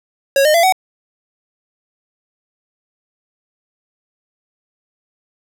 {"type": "tone with pitch steps", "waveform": "square", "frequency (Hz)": [550, 610.3, 677.1, 751.3], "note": ["C#5", "D#5", "E5", "F#5"], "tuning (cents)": [-14, -34, 46, 26], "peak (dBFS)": -10, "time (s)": [0.36, 0.724], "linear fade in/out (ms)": 2, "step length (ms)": 91, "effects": []}